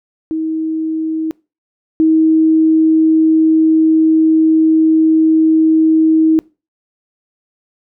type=tone pair in turn; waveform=sine; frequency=318.2 / 318.2 Hz; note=D#4 / D#4; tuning=+39 / +39 cents; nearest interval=unison; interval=0 cents; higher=neither; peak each=-15 / -7 dBFS; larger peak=second; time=0.31-1.31 / 2-6.39 s; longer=second; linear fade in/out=0 ms; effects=noise-tail reverb RT60 0.3 s tail -24 dB re dry